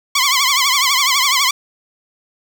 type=tone with vibrato; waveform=10% pulse; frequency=1077 Hz; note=C6; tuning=50 cents sharp; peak=-4 dBFS; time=0.15-1.51 s; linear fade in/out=5 ms; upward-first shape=triangle; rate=12 Hz; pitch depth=150 cents each way; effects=none